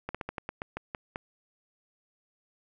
slowing click train, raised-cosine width 0.5 ms, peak -19 dBFS, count 10, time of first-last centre 0.09-1.159 s, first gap 56 ms, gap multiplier 1.18, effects none

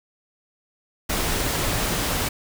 pink noise, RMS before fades -24 dBFS, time 1.09-2.29 s, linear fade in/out 10 ms, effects none

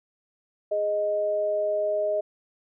sine tone pair together, 415.3 / 622.2 Hz, G#4 / D#5, 0 / 0 cents, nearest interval perfect fifth, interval 700 cents, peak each -31 / -23 dBFS, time 0.71-2.21 s, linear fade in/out 10 ms, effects none

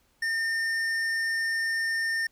sine tone with hard clipping, 1814 Hz, A#6, 48 cents flat, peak -27 dBFS, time 0.22-2.27 s, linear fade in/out 5 ms, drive 9 dB, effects pink hiss -67 dBFS RMS until 2.31 s

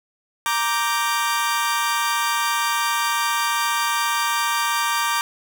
sawtooth chord, G minor, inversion first, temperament equal, 932.3 / 1174.7 / 1568 Hz, Bb5 / D6 / G6, 0 / 0 / 0 cents, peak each -20 / -19 / -23 dBFS, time 0.46-5.21 s, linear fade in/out 0 ms, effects none

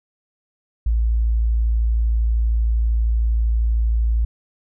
sine tone, 56.4 Hz, A1, 44 cents sharp, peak -15 dBFS, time 0.86-4.25 s, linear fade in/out 5 ms, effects none

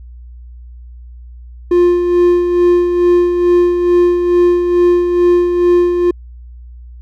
triangle tone with tremolo, 351.9 Hz, F4, 13 cents sharp, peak -4 dBFS, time 1.71-6.11 s, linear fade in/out 5 ms, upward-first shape sine, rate 2.3 Hz, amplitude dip 50%, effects added 60 Hz sine -31 dBFS peak until 7.01 s

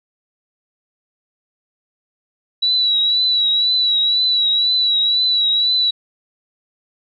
sine tone with vibrato, 3920 Hz, B7, 14 cents flat, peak -13 dBFS, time 2.62-5.91 s, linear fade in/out 10 ms, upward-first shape triangle, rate 2 Hz, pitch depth 50 cents each way, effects none

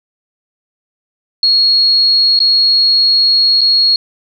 sine tone with dropouts, 4309 Hz, C#8, 50 cents flat, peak -7 dBFS, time 1.43-3.96 s, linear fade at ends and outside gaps 2 ms, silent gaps 2.391-2.402 / 3.609-3.614 s, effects none

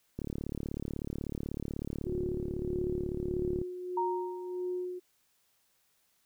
click train, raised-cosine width 3 ms, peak -23 dBFS, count 125, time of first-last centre 0.19-3.615 s, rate 36.2 Hz
sine tone with tremolo, 361.7 Hz, F#4, 39 cents flat, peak -31 dBFS, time 2.05-5 s, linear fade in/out 20 ms, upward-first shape sine, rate 1.6 Hz, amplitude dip 55%
sine tone with exponential decay, 931 Hz, A#5, 2 cents flat, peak -27 dBFS, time 3.97-4.85 s, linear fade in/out 5 ms, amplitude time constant 190 ms
effects white hiss -72 dBFS RMS until 6.25 s

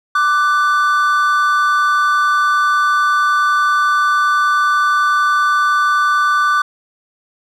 triangle tone pair together, 1174.7 / 1494.8 Hz, D6 / F#6, 0 / +17 cents, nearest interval major third, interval 417 cents, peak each -11 / -14 dBFS, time 0.15-6.62 s, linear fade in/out 5 ms, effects none

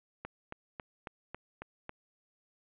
click train, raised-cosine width 0.5 ms, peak -25 dBFS, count 7, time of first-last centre 0.25-1.894 s, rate 3.65 Hz, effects resampled to 8000 Hz + 9-bit

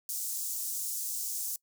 pink high-pass noise, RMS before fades -35 dBFS, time 0.09-1.56 s, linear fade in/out 2 ms, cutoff 6500 Hz, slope 24 dB/octave, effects noise-tail reverb RT60 0.1 s tail -23 dB re dry

